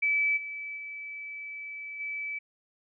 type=tone with level steps; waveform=sine; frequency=2304 Hz; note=D7; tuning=34 cents flat; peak=-23 / -35 / -37 / -32 dBFS; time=0.02-2.39 s; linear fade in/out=10 ms; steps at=0.36 / 0.76 / 1.99 s; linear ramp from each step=20 ms; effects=none